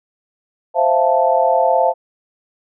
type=chord; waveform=sine; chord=F major seventh; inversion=second; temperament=equal; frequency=523.3 / 659.3 / 698.5 / 880 Hz; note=C5 / E5 / F5 / A5; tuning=0 / 0 / 0 / 0 cents; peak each=-17 dBFS; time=0.74-1.94 s; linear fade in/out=50 ms; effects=none